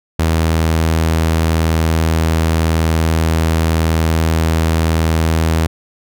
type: tone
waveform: sawtooth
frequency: 80.9 Hz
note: E2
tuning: 32 cents flat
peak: -8 dBFS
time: 0.19-5.67 s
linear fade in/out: 5 ms
effects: none